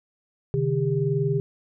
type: tone cluster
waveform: sine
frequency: 132.6 / 153.3 / 400.4 Hz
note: C3 / D#3 / G4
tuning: +23 / -25 / +37 cents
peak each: -25 dBFS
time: 0.54-1.4 s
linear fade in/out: 0 ms
effects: none